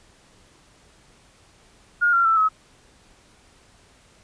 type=tone with pitch steps; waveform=sine; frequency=1425 / 1375.7 / 1328 / 1282.1 Hz; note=F6 / F6 / E6 / E6; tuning=+34 / -26 / +12 / -48 cents; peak=-15 dBFS; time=2.01-2.49 s; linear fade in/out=20 ms; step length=120 ms; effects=pink hiss -55 dBFS RMS until 4.23 s + resampled to 22050 Hz